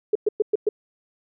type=tone bursts; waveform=sine; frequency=423.5 Hz; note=G#4; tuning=34 cents sharp; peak=-15 dBFS; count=5; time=0.13-0.69 s; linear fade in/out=5 ms; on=24 ms; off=110 ms; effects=none